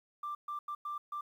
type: tone bursts at uneven times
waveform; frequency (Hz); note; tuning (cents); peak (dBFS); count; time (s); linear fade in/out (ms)
sine; 1181; D6; +9; -35; 5; 0.23-0.35 / 0.48-0.59 / 0.68-0.75 / 0.85-0.98 / 1.12-1.21; 5
effects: tanh soft clip ceiling -32 dBFS + 11-bit